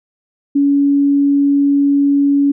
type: tone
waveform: sine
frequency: 282.2 Hz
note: C#4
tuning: 31 cents sharp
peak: -9 dBFS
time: 0.55-2.52 s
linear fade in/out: 10 ms
effects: none